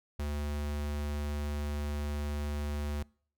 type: tone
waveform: square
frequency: 73.42 Hz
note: D2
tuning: in tune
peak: -33 dBFS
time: 0.19-3.03 s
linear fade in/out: 5 ms
effects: noise-tail reverb RT60 0.5 s tail -25 dB re dry

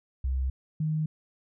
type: tone pair in turn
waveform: sine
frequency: 65.41 / 155.57 Hz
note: C2 / D#3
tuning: 0 / 0 cents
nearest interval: octave + minor third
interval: 1500 cents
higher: second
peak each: -25 dBFS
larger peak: neither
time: 0.24-0.5 / 0.8-1.06 s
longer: neither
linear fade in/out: 5 ms
effects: none

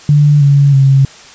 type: tone with pitch steps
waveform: sine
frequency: 146.83 / 141.26 / 135.89 Hz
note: D3 / C#3 / C#3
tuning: 0 / +33 / -34 cents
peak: -4 dBFS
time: 0.09-1.05 s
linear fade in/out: 2 ms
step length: 320 ms
effects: white hiss -36 dBFS RMS until 1.34 s + resampled to 16000 Hz

